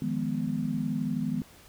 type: chord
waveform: sine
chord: F half-diminished seventh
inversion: third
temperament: equal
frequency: 155.56 / 174.61 / 207.7 / 246.9 Hz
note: Eb3 / F3 / Ab3 / Cb4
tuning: 0 / 0 / 0 / 0 cents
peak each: -33 / -36 / -32 / -31 dBFS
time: 0.02-1.42 s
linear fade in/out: 2 ms
effects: pink hiss -54 dBFS RMS until 1.68 s